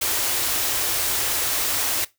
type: band-stop noise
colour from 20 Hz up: white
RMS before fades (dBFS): -23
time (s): 0.01-2.05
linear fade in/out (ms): 10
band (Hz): 130 to 260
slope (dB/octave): 48
effects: noise-tail reverb RT60 0.2 s tail -19 dB re dry